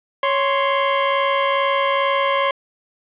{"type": "tone pair together", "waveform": "sawtooth", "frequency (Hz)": [554.4, 1046.5], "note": ["C#5", "C6"], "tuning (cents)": [0, 0], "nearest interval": "major seventh", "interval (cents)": 1100, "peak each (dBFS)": -15, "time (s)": [0.23, 2.51], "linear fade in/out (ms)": 2, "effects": ["resampled to 8000 Hz", "8-bit"]}